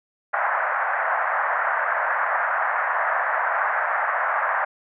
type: band-pass noise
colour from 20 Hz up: white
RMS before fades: -23 dBFS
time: 0.33-4.65 s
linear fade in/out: 10 ms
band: 610 to 1800 Hz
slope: 48 dB/octave
effects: none